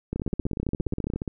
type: two click trains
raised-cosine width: 3 ms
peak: -16 / -15 dBFS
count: 20 / 16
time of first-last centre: 0.16-1.278 / 0.13-1.137 s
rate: 17 / 14.9 Hz
effects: none